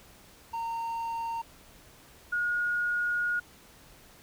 triangle / sine tone pair in turn, 919 / 1439.4 Hz, A#5 / F#6, -25 / -48 cents, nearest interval minor sixth, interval 777 cents, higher second, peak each -29 / -26 dBFS, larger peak second, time 0.53-1.42 / 2.32-3.4 s, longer second, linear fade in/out 10 ms, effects pink hiss -55 dBFS RMS until 4.22 s

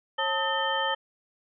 sine tone cluster, 542 / 887 / 1273 / 1803 / 3111 Hz, C#5 / A5 / D#6 / A6 / G7, -39 / +14 / +39 / +42 / -14 cents, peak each -32 / -29 / -33 / -31 / -31 dBFS, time 0.18-0.95 s, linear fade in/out 10 ms, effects none

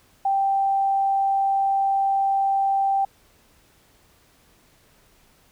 sine tone, 784 Hz, G5, in tune, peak -18 dBFS, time 0.25-3.05 s, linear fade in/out 5 ms, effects pink hiss -58 dBFS RMS until 5.51 s

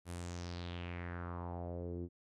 sawtooth tone with low-pass filter sweep, 87.3 Hz, F2, in tune, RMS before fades -43 dBFS, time 0.05-2.09 s, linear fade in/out 50 ms, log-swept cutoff 11000 to 310 Hz, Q 3.4, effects none

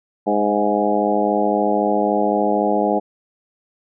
harmonic tone with a mistuned harmonic, 103.83 Hz, G#2, in tune, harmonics 2 / 3 / 4 / 5 / 6 / 7 / 8, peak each -23 / -23 / -23 / -23 / -23 / -23 / -23 dBFS, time 0.26-3 s, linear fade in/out 20 ms, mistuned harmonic 6, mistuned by +28 cents, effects none

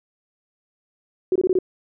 sine tone bursts, 370 Hz, F#4, in tune, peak -15 dBFS, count 5, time 1.32-1.588 s, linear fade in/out 2 ms, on 36 ms, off 22 ms, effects none

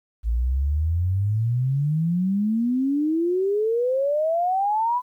sine exponential sweep, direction up, 54.5 to 1009 Hz, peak -19 dBFS, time 0.23-5.02 s, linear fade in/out 50 ms, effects 10-bit

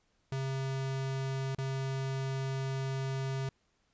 square tone with dropouts, 134.1 Hz, C3, 43 cents sharp, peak -33 dBFS, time 0.32-3.49 s, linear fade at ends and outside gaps 2 ms, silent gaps 1.549-1.584 s, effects pink hiss -74 dBFS RMS until 3.93 s + resampled to 16000 Hz

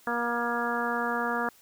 harmonic tone with a mistuned harmonic, 237.9 Hz, A#3, 35 cents sharp, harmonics 1 / 2 / 3 / 4 / 5 / 6 / 7, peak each -34 / -34 / -34 / -34 / -34 / -34 / -34 dBFS, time 0.07-1.49 s, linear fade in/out 2 ms, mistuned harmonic 6, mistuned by -26 cents, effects white hiss -58 dBFS RMS until 1.61 s

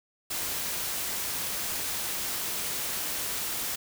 white noise, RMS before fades -32 dBFS, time 0.3-3.76 s, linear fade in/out 10 ms, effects none

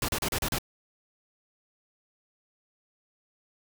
pink noise bursts, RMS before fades -29 dBFS, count 6, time 0.02-0.585 s, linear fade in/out 2 ms, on 65 ms, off 35 ms, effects none

